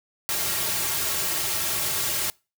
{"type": "noise with comb filter", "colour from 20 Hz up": "white", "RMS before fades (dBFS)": -26, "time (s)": [0.29, 2.3], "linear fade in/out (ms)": 0, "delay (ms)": 4, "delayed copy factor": -0.8, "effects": ["noise-tail reverb RT60 0.3 s tail -25 dB re dry"]}